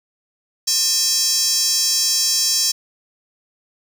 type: tone with high-pass filter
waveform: square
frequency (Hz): 361.1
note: F#4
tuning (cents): -42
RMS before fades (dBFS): -18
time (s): 0.67-2.72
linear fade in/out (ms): 10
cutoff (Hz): 5600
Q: 4.4
effects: none